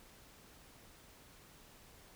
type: silence
effects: pink hiss -60 dBFS RMS until 2.15 s